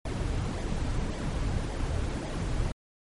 brown noise with flanger, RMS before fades -30 dBFS, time 0.05-2.72 s, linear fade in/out 5 ms, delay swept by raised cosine 0.71 to 5.71 ms, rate 1.8 Hz, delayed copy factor -0.5, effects MP3 48 kbps

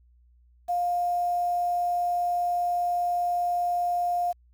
sine tone with quantisation, 705 Hz, F5, 16 cents sharp, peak -23 dBFS, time 0.68-4.33 s, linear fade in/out 20 ms, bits 8, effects added 60 Hz sine -56 dBFS peak until 4.53 s

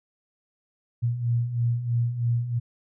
sine beating tone pair, 116.54 / 119.64 Hz, A#2 / A#2, 0 / +45 cents, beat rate 3.1 Hz, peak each -29 / -23 dBFS, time 1.02-2.6 s, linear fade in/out 20 ms, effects none

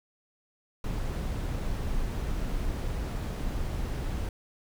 brown noise, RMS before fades -31 dBFS, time 0.84-4.29 s, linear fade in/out 2 ms, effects none

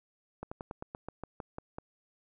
slowing click train, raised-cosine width 1 ms, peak -25 dBFS, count 11, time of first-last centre 0.43-1.785 s, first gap 85 ms, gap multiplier 1.1, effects none

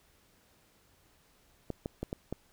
clicks, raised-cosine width 2 ms, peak -21 dBFS, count 5, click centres 1.703 / 1.859 / 2.03 / 2.129 / 2.326 s, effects pink hiss -66 dBFS RMS until 2.52 s

